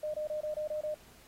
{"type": "tone bursts", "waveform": "sine", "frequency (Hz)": 609, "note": "D#5", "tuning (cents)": -37, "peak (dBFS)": -32, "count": 7, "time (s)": [0.03, 0.944], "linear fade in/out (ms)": 5, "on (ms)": 110, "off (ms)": 24, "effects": ["pink hiss -59 dBFS RMS until 1.27 s", "AAC 48 kbps"]}